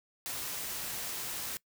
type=noise; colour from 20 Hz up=white; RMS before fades=-38 dBFS; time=0.26-1.57 s; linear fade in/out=0 ms; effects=noise-tail reverb RT60 0.1 s tail -22 dB re dry